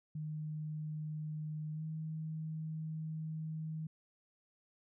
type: tone with pitch glide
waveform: sine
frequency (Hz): 153.7 to 157.66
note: D#3 to D#3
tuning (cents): -21 to +23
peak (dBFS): -38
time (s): 0.15-3.87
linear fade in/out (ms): 5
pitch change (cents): +44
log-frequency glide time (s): 1.73-1.83
effects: none